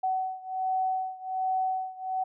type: beating tone pair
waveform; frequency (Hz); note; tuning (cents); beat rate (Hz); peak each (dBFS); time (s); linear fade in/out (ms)
sine; 752 / 753.3; F#5 / F#5; +28 / +31; 1.3; -29 / -31; 0.03-2.24; 10
effects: none